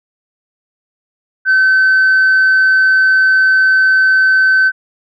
sine tone, 1532 Hz, G6, 40 cents flat, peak -5 dBFS, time 1.45-4.72 s, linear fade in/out 50 ms, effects tanh soft clip ceiling -5 dBFS

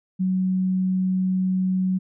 sine tone, 186.3 Hz, F#3, 12 cents sharp, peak -19 dBFS, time 0.19-1.99 s, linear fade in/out 20 ms, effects none

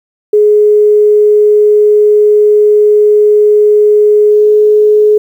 sine tone with pitch glide, 420 to 422.9 Hz, G#4 to G#4, +19 to +31 cents, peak -3 dBFS, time 0.33-5.18 s, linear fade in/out 5 ms, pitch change +12 cents, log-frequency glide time 4.3-4.51 s, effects 7-bit

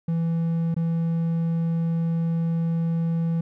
triangle tone with dropouts, 165.9 Hz, E3, 11 cents sharp, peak -19 dBFS, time 0.08-3.41 s, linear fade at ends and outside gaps 5 ms, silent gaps 0.744-0.764 s, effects none

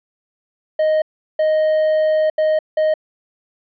triangle tone bursts at uneven times, 622.3 Hz, D#5, in tune, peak -11 dBFS, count 4, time 0.79-1.02 / 1.39-2.3 / 2.38-2.59 / 2.77-2.94 s, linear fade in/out 5 ms, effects resampled to 11025 Hz

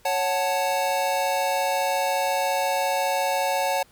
square chord, F# minor, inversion second, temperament equal, 554.4 / 740 / 880 Hz, C#5 / F#5 / A5, 0 / 0 / 0 cents, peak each -27 dBFS, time 0.05-3.83 s, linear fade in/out 5 ms, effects pink hiss -57 dBFS RMS until 3.91 s

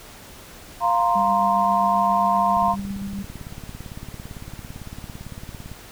sine chord, F suspended fourth, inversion none, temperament equal, 698.5 / 932.3 / 1046.5 Hz, F5 / Bb5 / C6, 0 / 0 / 0 cents, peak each -21 dBFS, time 0.8-2.76 s, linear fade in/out 50 ms
sine tone with tremolo, 197.7 Hz, G3, 15 cents sharp, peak -26 dBFS, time 1.15-3.23 s, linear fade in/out 10 ms, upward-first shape sine, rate 7.5 Hz, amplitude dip 30%
click train, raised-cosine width 5 ms, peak -23 dBFS, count 57, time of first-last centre 2.57-5.716 s, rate 17.8 Hz
effects pink hiss -43 dBFS RMS until 5.91 s

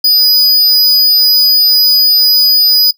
square tone, 4951 Hz, D#8, 9 cents flat, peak -6 dBFS, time 0.04-2.91 s, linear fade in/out 5 ms, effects noise-tail reverb RT60 0.1 s tail -17 dB re dry

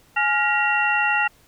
sine tone cluster, 838 / 1406 / 1904 / 2746 Hz, G#5 / F6 / A#6 / F7, +15 / +11 / +36 / -30 cents, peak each -23 dBFS, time 0.16-1.28 s, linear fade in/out 10 ms, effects pink hiss -56 dBFS RMS until 1.47 s

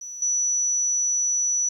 sine tone with level steps, 5920 Hz, F#8, in tune, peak -33 / -20 dBFS, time 0.01-1.69 s, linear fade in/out 5 ms, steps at 0.22 s, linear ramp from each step 2 ms, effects 10-bit

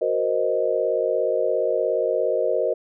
sine chord, C half-diminished seventh, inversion second, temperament equal, 370 / 466.2 / 523.3 / 622.3 Hz, Gb4 / Bb4 / C5 / Eb5, 0 / 0 / 0 / 0 cents, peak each -28 / -24 / -24 / -24 dBFS, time 0.01-2.74 s, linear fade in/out 10 ms, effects none

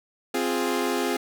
sawtooth chord, F minor, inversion second, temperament equal, 261.6 / 349.2 / 415.3 Hz, C4 / F4 / Ab4, 0 / 0 / 0 cents, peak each -24 dBFS, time 0.34-1.17 s, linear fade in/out 5 ms, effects none

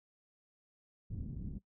white low-pass noise, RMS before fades -42 dBFS, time 1.1-1.59 s, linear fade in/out 10 ms, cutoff 200 Hz, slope 24 dB/octave, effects noise-tail reverb RT60 0.1 s tail -19 dB re dry

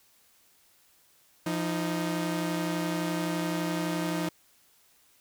sawtooth tone pair together, 171.73 / 311.7 Hz, F3 / D#4, -29 / +3 cents, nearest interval minor seventh, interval 1032 cents, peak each -27 dBFS, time 1.46-4.29 s, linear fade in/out 5 ms, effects white hiss -63 dBFS RMS until 5.2 s

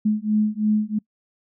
sine beating tone pair, 211.5 / 214.5 Hz, G#3 / A3, +32 / -44 cents, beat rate 3 Hz, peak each -21 dBFS, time 0.05-0.99 s, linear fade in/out 10 ms, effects noise-tail reverb RT60 0.1 s tail -25 dB re dry

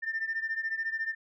sine beating tone pair, 1792 / 1806 Hz, A6 / A6, +31 / +45 cents, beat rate 14 Hz, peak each -31 / -34 dBFS, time 0.02-1.15 s, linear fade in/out 20 ms, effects tanh soft clip ceiling -24 dBFS

